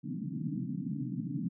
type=band-pass noise; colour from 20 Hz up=pink; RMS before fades=-36 dBFS; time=0.03-1.49 s; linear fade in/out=20 ms; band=130 to 300 Hz; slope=96 dB/octave; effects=none